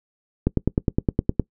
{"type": "click train", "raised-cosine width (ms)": 3, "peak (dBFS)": -5, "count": 10, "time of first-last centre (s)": [0.47, 1.397], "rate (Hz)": 9.71, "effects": ["noise-tail reverb RT60 0.1 s tail -22 dB re dry"]}